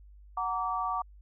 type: chord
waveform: sine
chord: Gb augmented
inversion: none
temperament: just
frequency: 740 / 925 / 1156.2 Hz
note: Gb5 / Bb5 / D6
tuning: 0 / -14 / -27 cents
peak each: -34 / -35 / -31 dBFS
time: 0.37-1.02 s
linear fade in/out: 5 ms
effects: added 50 Hz sine -50 dBFS peak until 1.21 s